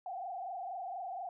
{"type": "tone with frequency modulation", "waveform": "sine", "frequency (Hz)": 740, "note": "F#5", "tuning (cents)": 0, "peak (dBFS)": -38, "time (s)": [0.06, 1.29], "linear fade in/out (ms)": 2, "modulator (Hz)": 24.2, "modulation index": 2, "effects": []}